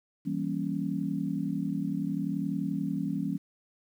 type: chord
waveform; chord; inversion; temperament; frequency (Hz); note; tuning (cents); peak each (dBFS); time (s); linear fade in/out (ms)
sine; E diminished seventh; none; equal with one note detuned; 164.81 / 196 / 236.6 / 277.2; E3 / G3 / Bb3 / Db4; 0 / 0 / +26 / 0; -34 / -33 / -36 / -33; 0.25-3.38; 20
effects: 10-bit